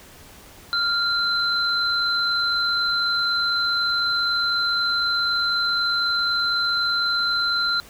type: tone pair together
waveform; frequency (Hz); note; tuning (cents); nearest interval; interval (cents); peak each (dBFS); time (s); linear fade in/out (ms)
sine; 1392 / 4062; F6 / B7; -6 / +48; octave + perfect fifth; 1854; -22; 0.73-7.8; 0
effects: pink hiss -46 dBFS RMS until 7.89 s